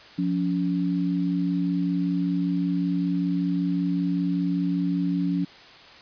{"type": "tone pair together", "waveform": "sine", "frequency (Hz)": [177.18, 282.4], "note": ["F3", "C#4"], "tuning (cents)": [25, 32], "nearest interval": "minor sixth", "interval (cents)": 807, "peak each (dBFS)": [-24, -25], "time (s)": [0.18, 5.45], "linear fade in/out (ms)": 10, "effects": ["white hiss -47 dBFS RMS until 6.01 s", "resampled to 11025 Hz"]}